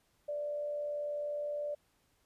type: tone with frequency modulation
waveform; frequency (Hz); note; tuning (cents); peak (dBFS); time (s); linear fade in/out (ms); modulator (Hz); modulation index
sine; 587.3; D5; 0; -34; 0.28-1.75; 10; 81.2; 0.21
effects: pink hiss -73 dBFS RMS until 2.25 s + resampled to 32000 Hz